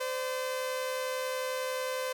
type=tone pair together; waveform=sawtooth; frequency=513.9 / 585 Hz; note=C5 / D5; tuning=-31 / -7 cents; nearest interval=major second; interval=224 cents; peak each=-28 / -37 dBFS; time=0-2.13 s; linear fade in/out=10 ms; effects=none